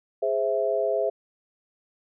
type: chord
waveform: sine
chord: Ab augmented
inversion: none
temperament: equal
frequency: 415.3 / 523.3 / 659.3 Hz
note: Ab4 / C5 / E5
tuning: 0 / 0 / 0 cents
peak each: -27 / -27 / -25 dBFS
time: 0.22-1.1 s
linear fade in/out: 10 ms
effects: none